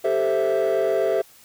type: chord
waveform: triangle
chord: A minor seventh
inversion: third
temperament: equal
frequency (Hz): 392 / 440 / 523.3 / 659.3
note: G4 / A4 / C5 / E5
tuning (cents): 0 / 0 / 0 / 0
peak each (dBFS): -21 / -22 / -22 / -20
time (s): 0.04-1.22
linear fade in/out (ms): 10
effects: tanh soft clip ceiling -12 dBFS + white hiss -51 dBFS RMS until 1.44 s